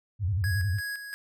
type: tone with vibrato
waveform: sine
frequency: 95.2 Hz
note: F#2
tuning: 50 cents sharp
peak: -24 dBFS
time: 0.19-0.81 s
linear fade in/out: 50 ms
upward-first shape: square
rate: 11 Hz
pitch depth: 160 cents each way
type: tone with tremolo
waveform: square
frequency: 1661.2 Hz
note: G#6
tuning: in tune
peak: -32 dBFS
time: 0.44-1.14 s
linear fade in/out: 0 ms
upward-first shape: square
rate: 2.9 Hz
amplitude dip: 55%
effects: none